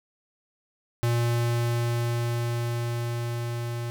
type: tone with level ramp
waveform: square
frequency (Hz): 118.5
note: A#2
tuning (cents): +29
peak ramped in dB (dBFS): -22 to -30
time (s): 1.03-3.9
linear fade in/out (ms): 0
effects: none